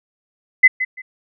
sine tone with echo, 2029 Hz, B6, 46 cents sharp, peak -4 dBFS, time 0.63-0.68 s, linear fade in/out 10 ms, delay 170 ms, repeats 2, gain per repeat -13 dB, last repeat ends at 1.02 s, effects none

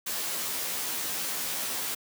white noise with comb filter, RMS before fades -32 dBFS, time 0.06-1.95 s, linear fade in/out 10 ms, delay 14 ms, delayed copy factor -0.9, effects high-pass 150 Hz 12 dB/octave

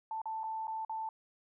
sine tone with dropouts, 884 Hz, A5, 8 cents sharp, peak -35 dBFS, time 0.11-1.09 s, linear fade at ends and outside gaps 2 ms, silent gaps 0.217-0.256 / 0.434-0.439 / 0.671-0.679 / 0.849-0.895 s, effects none

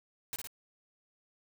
white noise with echo, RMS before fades -38 dBFS, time 0.33-0.36 s, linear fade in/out 0 ms, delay 56 ms, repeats 2, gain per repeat -3 dB, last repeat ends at 0.472 s, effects none

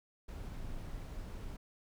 brown noise, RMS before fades -43 dBFS, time 0.28-1.57 s, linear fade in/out 10 ms, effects none

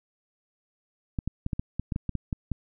clicks, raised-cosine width 5 ms, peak -16 dBFS, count 12, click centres 1.188 / 1.276 / 1.464 / 1.532 / 1.595 / 1.796 / 1.922 / 1.961 / 2.093 / 2.153 / 2.328 / 2.517 s, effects none

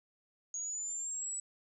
sine linear sweep, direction up, 6645 to 7900 Hz, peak -36 dBFS, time 0.54-1.4 s, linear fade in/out 2 ms, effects none

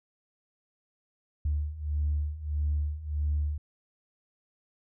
sine beating tone pair, 73.4 / 75 Hz, D2 / D2, 0 / +37 cents, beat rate 1.6 Hz, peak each -31 / -28 dBFS, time 1.45-3.58 s, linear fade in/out 5 ms, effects tanh soft clip ceiling -20 dBFS

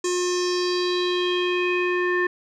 square tone with low-pass filter sweep, 358.1 Hz, F4, 43 cents sharp, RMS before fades -23 dBFS, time 0.04-2.27 s, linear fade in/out 5 ms, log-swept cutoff 7200 to 1800 Hz, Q 4.7, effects none

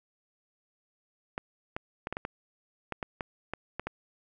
clicks, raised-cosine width 0.5 ms, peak -18 dBFS, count 12, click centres 1.379 / 1.765 / 2.071 / 2.126 / 2.169 / 2.251 / 2.923 / 3.028 / 3.208 / 3.536 / 3.796 / 3.87 s, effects none

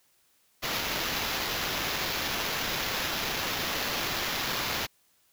blue noise with sample-and-hold, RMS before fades -31 dBFS, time 0.62-4.87 s, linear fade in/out 20 ms, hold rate 8820 Hz, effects white hiss -67 dBFS RMS until 5.32 s

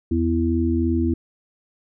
harmonic tone, 83.1 Hz, E2, 15 cents sharp, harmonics 1 / 3 / 4, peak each -22 / -22 / -22 dBFS, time 0.11-1.14 s, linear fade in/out 5 ms, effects none

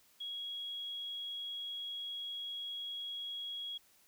sine tone, 3315 Hz, G#7, 4 cents flat, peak -39 dBFS, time 0.2-3.78 s, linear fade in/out 10 ms, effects white hiss -67 dBFS RMS until 4.07 s

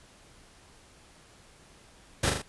pink noise with echo, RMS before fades -26 dBFS, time 2.23-2.3 s, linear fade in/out 5 ms, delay 40 ms, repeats 3, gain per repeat -4 dB, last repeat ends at 2.42 s, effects pink hiss -56 dBFS RMS until 2.48 s + resampled to 24000 Hz

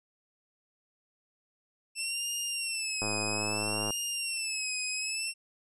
15% pulse tone with vibrato, 2664 Hz, E7, 18 cents sharp, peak -24 dBFS, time 1.95-5.34 s, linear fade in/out 50 ms, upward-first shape sine, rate 0.61 Hz, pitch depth 100 cents each way
click train, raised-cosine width 1 ms, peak -21 dBFS, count 94, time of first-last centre 3.02-3.906 s, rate 105 Hz
effects resampled to 24000 Hz

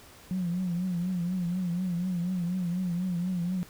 sine tone with vibrato, 178.6 Hz, F3, 39 cents sharp, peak -26 dBFS, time 0.31-3.63 s, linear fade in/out 0 ms, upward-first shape triangle, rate 4.1 Hz, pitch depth 100 cents each way, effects tanh soft clip ceiling -22 dBFS + pink hiss -52 dBFS RMS until 3.69 s

